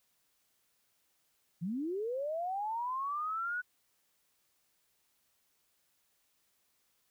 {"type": "linear sweep", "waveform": "sine", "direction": "up", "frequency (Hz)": [155.56, 1489], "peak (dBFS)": -33, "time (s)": [1.61, 3.62], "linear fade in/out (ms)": 20, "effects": ["white hiss -75 dBFS RMS until 7.1 s"]}